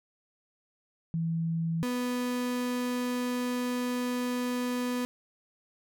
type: tone pair in turn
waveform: sine / 35% pulse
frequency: 164.7 / 247.3 Hz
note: E3 / B3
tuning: -1 / +3 cents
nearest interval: perfect fifth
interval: 704 cents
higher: second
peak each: -27 dBFS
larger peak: neither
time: 1.14-1.83 / 1.83-5.05 s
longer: second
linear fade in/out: 0 ms
effects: none